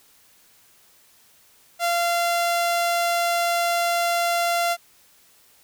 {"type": "tone", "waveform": "sawtooth", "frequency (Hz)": 689, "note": "F5", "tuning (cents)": -24, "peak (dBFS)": -16, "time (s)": [1.79, 4.77], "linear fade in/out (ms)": 50, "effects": ["white hiss -56 dBFS RMS until 5.63 s"]}